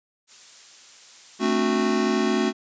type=noise; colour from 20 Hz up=blue; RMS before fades=-42 dBFS; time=0.27-1.6 s; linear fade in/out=50 ms
type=chord; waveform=square; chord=D dominant seventh; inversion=second; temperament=just; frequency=220.2 / 264.3 / 293.7 / 367.1 Hz; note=A3 / C4 / D4 / F#4; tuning=+2 / +18 / 0 / -14 cents; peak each=-25 / -27 / -30 / -25 dBFS; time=1.39-2.53 s; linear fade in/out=50 ms
type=noise with exponential growth; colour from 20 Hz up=pink; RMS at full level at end=-41 dBFS; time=1.74-1.82 s; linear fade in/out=0 ms; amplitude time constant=16 ms
effects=resampled to 16000 Hz